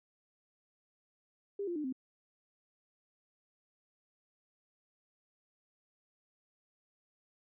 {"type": "tone with pitch steps", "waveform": "sine", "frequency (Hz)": [401.3, 347.3, 300.6, 260.2], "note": ["G4", "F4", "D4", "C4"], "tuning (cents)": [41, -10, 40, -9], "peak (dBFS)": -34, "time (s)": [1.59, 1.926], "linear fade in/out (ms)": 5, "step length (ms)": 84, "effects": []}